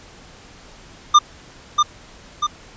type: tone with echo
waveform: square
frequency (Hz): 1200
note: D6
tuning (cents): +37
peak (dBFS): -7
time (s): 1.14-1.19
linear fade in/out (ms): 10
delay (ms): 640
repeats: 2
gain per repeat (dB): -5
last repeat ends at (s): 2.47
effects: pink hiss -44 dBFS RMS until 2.76 s + resampled to 16000 Hz